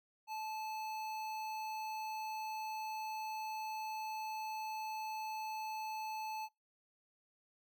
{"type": "tone with notch filter", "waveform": "square", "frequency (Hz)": 870, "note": "A5", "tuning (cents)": -20, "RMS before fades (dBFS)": -42, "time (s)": [0.27, 6.49], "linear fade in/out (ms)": 50, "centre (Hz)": 9500, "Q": 1.1, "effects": ["noise-tail reverb RT60 0.2 s tail -24 dB re dry"]}